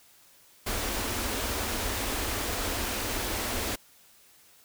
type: band-stop noise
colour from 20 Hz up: pink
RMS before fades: -31 dBFS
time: 0.66-3.76 s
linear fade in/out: 10 ms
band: 110 to 200 Hz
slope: 96 dB/octave
effects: white hiss -58 dBFS RMS until 4.64 s